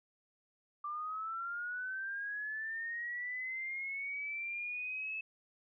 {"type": "linear sweep", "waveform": "sine", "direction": "up", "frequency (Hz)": [1174.7, 2612], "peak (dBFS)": -37, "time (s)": [0.84, 5.21], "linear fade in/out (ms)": 5, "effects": []}